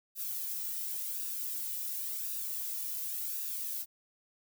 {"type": "noise with flanger", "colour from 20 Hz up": "violet", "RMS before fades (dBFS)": -37, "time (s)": [0.15, 3.86], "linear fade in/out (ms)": 50, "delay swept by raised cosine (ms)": [0.93, 1.89], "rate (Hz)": 0.92, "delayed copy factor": -0.5, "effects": []}